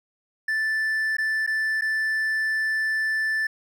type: tone with dropouts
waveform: triangle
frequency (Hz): 1760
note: A6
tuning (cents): 0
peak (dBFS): -20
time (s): 0.48-3.47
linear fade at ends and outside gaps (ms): 5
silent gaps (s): 1.169-1.183 / 1.465-1.474 / 1.811-1.819
effects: none